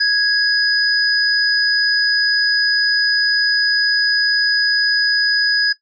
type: tone pair together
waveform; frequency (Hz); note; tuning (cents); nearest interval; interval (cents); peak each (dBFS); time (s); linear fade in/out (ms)
sine; 1661.2 / 4981; G#6 / D#8; 0 / +1; octave + perfect fifth; 1901; -15; 0-5.73; 10
effects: noise-tail reverb RT60 0.1 s tail -18 dB re dry